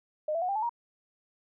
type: tone with pitch steps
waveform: sine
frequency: 612 / 667.4 / 727.8 / 793.7 / 865.5 / 943.8 Hz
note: D#5 / E5 / F#5 / G5 / A5 / A#5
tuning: -29 / +21 / -29 / +21 / -29 / +21 cents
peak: -27 dBFS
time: 0.28-0.694 s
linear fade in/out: 5 ms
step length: 69 ms
effects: none